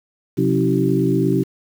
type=tone cluster; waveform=sine; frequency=130.9 / 180.1 / 275.4 / 326.6 / 383.3 Hz; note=C3 / F#3 / C#4 / E4 / G4; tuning=+1 / -46 / -11 / -16 / -39 cents; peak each=-21 dBFS; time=0.37-1.44 s; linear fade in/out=20 ms; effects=7-bit